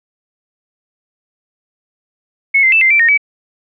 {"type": "tone with pitch steps", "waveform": "sine", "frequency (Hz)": [2194, 2079, 2645, 2085, 2340, 1849, 2285], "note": ["C#7", "C7", "E7", "C7", "D7", "A#6", "D7"], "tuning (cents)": [-18, -12, 5, -7, -7, -15, -48], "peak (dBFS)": -7, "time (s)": [2.54, 3.177], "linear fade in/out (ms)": 10, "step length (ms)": 91, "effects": []}